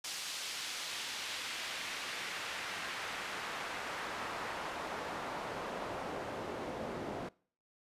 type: noise with band-pass filter sweep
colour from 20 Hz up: pink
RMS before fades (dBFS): -41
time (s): 0.04-7.29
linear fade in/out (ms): 5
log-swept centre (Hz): 4800 to 430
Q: 0.84
effects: noise-tail reverb RT60 0.5 s tail -24 dB re dry + resampled to 32000 Hz